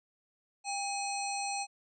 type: harmonic tone with a mistuned harmonic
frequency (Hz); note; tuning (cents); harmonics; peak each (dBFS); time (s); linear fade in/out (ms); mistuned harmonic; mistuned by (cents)
844; G#5; +28; 1 / 3 / 5 / 7 / 9 / 10; -35 / -40 / -42 / -43 / -45 / -45; 0.64-1.67; 50; 1; -98
effects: none